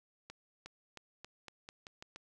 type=accelerating click train; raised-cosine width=0.2 ms; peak=-30 dBFS; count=9; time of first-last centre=0.3-2.16 s; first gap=360 ms; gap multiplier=0.87; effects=none